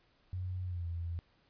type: tone with pitch glide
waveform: sine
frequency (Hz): 91.6 to 84.97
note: F#2 to F2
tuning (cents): -17 to -47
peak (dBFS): -35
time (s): 0.33-1.19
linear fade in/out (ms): 0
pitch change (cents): -130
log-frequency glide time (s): 0.65-0.86
effects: pink hiss -70 dBFS RMS until 1.49 s + resampled to 11025 Hz